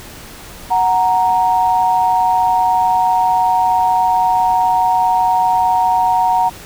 sine tone pair together, 740 / 932.3 Hz, F#5 / A#5, 0 / 0 cents, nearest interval major third, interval 400 cents, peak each -14 / -13 dBFS, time 0.7-6.5 s, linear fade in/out 20 ms, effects pink hiss -35 dBFS RMS until 6.65 s

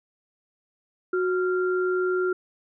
sine tone pair together, 367.1 / 1386 Hz, F#4 / F6, -14 / -14 cents, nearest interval octave + major seventh, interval 2300 cents, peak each -22 / -29 dBFS, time 1.13-2.33 s, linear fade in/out 5 ms, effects none

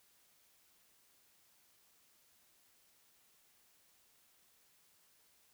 silence, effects white hiss -70 dBFS RMS until 5.53 s

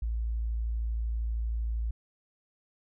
sine tone, 56.4 Hz, A1, 44 cents sharp, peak -28 dBFS, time 0.02-1.91 s, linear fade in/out 5 ms, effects none

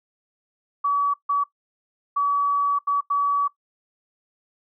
sine tone bursts at uneven times, 1140 Hz, C#6, 48 cents sharp, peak -18 dBFS, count 5, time 0.84-1.14 / 1.29-1.44 / 2.16-2.79 / 2.87-3.01 / 3.1-3.48 s, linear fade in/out 10 ms, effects noise-tail reverb RT60 0.1 s tail -18 dB re dry

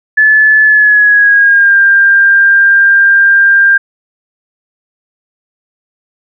sine tone with pitch glide, 1729 to 1594.7 Hz, A6 to G6, -31 to +29 cents, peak -3 dBFS, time 0.17-3.78 s, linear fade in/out 10 ms, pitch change -140 cents, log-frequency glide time 0.64-1.77 s, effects none

